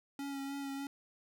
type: tone with vibrato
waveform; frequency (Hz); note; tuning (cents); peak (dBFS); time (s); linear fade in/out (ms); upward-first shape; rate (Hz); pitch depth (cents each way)
square; 277.2; C#4; 0; -39; 0.19-0.87; 2; sine; 3.3; 20
effects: none